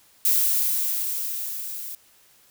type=noise with level ramp; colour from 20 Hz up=violet; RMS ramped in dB=-19 to -35 dBFS; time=0.25-1.95 s; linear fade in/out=2 ms; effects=white hiss -57 dBFS RMS until 2.5 s